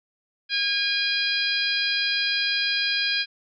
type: harmonic tone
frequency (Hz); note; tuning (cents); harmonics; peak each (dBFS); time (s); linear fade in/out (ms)
814; G#5; -35; 2 / 3 / 4 / 5 / 6; -28 / -28 / -28 / -28 / -28; 0.49-3.26; 50
effects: none